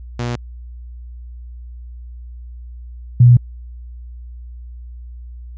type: tone pair in turn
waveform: sawtooth / sine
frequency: 120.5 / 121.83 Hz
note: B2 / B2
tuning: -42 / -23 cents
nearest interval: unison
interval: 19 cents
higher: second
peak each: -16 / -4 dBFS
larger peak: second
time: 0.19-0.36 / 3.2-3.37 s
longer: neither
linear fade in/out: 5 ms
effects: added 60 Hz sine -31 dBFS peak until 5.57 s + resampled to 16000 Hz